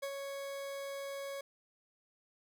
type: tone with ADSR envelope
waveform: 40% pulse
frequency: 554.4 Hz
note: C#5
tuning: in tune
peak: -35 dBFS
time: 0.02-1.41 s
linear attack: 14 ms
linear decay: 67 ms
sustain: -4 dB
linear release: 4 ms
effects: none